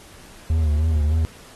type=tone with vibrato; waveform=triangle; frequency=77.3 Hz; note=D#2; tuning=11 cents flat; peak=-14 dBFS; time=0.5-1.25 s; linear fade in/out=0 ms; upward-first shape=sine; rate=3.3 Hz; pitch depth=76 cents each way; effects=pink hiss -46 dBFS RMS until 1.55 s + AAC 32 kbps